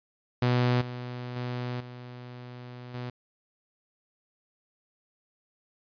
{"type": "tone with level steps", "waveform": "sawtooth", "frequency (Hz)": 123.47, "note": "B2", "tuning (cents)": 0, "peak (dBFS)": [-18, -31, -27, -37, -30], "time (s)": [0.42, 3.1], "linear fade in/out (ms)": 5, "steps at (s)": [0.81, 1.36, 1.8, 2.94], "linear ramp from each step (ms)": 5, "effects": ["resampled to 11025 Hz"]}